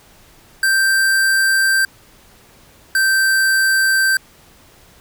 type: tone pair in turn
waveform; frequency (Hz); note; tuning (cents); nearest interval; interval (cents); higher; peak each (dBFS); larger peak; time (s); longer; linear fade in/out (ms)
square; 1568 / 1560.4; G6 / G6; 0 / -8; unison; 8; first; -13; neither; 0.63-1.85 / 2.95-4.17; neither; 2
effects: pink hiss -48 dBFS RMS until 5 s